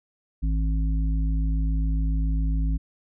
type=harmonic tone; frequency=53.6 Hz; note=A1; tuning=45 cents flat; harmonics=1 / 3 / 5; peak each=-21 / -31 / -35 dBFS; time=0.42-2.78 s; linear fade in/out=20 ms; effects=none